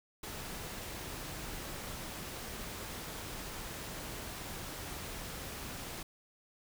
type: noise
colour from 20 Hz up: pink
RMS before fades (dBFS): -43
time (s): 0.23-6.03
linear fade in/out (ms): 5
effects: none